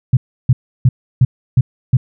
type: tone bursts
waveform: sine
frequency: 126.1 Hz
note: B2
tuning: 36 cents sharp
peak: -5 dBFS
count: 6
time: 0.13-1.97 s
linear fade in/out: 5 ms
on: 40 ms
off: 320 ms
effects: none